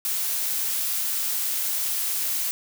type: noise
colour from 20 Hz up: blue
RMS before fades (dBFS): -26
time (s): 0.05-2.51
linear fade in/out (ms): 0
effects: none